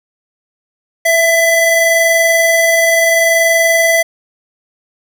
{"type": "tone pair together", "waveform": "square", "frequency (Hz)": [661.1, 2004], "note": ["E5", "B6"], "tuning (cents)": [5, 25], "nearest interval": "octave + perfect fifth", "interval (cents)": 1920, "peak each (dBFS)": -12, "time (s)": [1.05, 4.03], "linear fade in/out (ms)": 10, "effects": []}